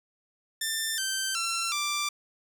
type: tone with pitch steps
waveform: 10% pulse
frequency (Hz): 1785 / 1553.9 / 1352.8 / 1177.7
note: A6 / G6 / E6 / D6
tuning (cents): +24 / -16 / +44 / +4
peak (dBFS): -19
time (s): 0.61-2.09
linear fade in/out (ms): 5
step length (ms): 370
effects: none